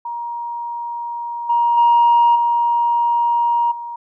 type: tone with level steps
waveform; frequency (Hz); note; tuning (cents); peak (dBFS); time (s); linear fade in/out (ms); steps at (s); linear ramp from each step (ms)
sine; 945; A#5; +23; -23 / -12 / -8 / -13 / -26; 0.05-3.96; 5; 1.49 / 1.77 / 2.35 / 3.71; 10
effects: tanh soft clip ceiling -6 dBFS